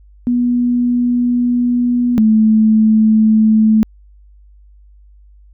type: tone pair in turn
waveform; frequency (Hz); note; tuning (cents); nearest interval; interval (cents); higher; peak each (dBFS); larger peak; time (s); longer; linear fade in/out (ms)
sine; 243.6 / 218.1; B3 / A3; -24 / -15; major second; 191; first; -11 / -7; second; 0.27-2.18 / 2.18-3.83; first; 0
effects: added 50 Hz sine -41 dBFS peak until 5.53 s